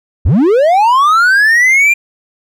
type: linear sweep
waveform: triangle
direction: up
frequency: 52.6 to 2411 Hz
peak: -4 dBFS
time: 0.25-1.94 s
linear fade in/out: 10 ms
effects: none